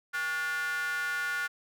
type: tone with high-pass filter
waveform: square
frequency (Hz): 160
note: D#3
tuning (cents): +49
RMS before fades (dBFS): -32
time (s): 0.13-1.48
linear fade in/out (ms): 20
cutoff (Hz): 1500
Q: 7.7
effects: none